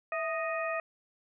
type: harmonic tone with a mistuned harmonic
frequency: 622.3 Hz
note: D#5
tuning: in tune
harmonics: 1 / 2 / 3 / 4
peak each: -33 / -36 / -38 / -39 dBFS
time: 0.12-0.8 s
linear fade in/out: 2 ms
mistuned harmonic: 1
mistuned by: +91 cents
effects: none